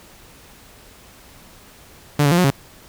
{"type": "tone with pitch steps", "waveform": "sawtooth", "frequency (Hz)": [146.6, 141.7, 173.3, 181.1, 138], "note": ["D3", "C#3", "F3", "F#3", "C#3"], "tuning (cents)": [-3, 38, -13, -37, -7], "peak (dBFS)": -9, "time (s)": [2.19, 2.505], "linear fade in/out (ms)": 5, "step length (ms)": 63, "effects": ["pink hiss -46 dBFS RMS until 2.88 s"]}